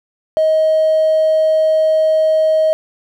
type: tone with hard clipping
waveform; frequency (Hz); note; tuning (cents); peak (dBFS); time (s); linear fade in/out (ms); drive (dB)
triangle; 630; D#5; +21; -10; 0.37-2.73; 0; 3
effects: none